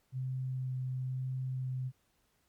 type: tone with vibrato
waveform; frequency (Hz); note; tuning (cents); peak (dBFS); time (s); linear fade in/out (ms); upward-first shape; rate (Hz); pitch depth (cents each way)
sine; 129.3; C3; -20; -33; 0.12-1.92; 50; sine; 1; 9
effects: pink hiss -74 dBFS RMS until 2.48 s + MP3 96 kbps